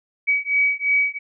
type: beating tone pair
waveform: sine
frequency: 2270 / 2272.9 Hz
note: C#7 / C#7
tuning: +41 / +43 cents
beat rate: 2.9 Hz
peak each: -20 / -20 dBFS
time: 0.27-1.19 s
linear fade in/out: 20 ms
effects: none